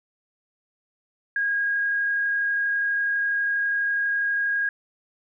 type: tone with frequency modulation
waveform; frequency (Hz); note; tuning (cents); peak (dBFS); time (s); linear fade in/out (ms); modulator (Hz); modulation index
sine; 1635; G#6; -28; -21; 1.36-4.69; 2; 32.2; 0.48
effects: none